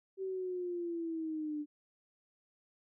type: linear sweep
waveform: sine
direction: down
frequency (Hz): 385.7 to 293.7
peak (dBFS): -35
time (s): 0.17-1.66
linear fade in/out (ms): 50
effects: none